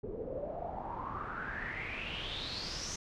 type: noise with low-pass filter sweep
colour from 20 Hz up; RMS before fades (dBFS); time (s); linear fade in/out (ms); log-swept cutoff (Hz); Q
pink; -40; 0.03-2.96; 5; 400 to 6300; 7.7
effects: none